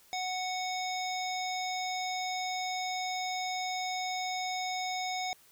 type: harmonic tone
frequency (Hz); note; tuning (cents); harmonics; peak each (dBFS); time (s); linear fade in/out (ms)
740; F#5; 0; 1 / 3 / 5 / 7 / 9; -34 / -39 / -41 / -42 / -44; 0.13-5.33; 0
effects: white hiss -61 dBFS RMS until 5.51 s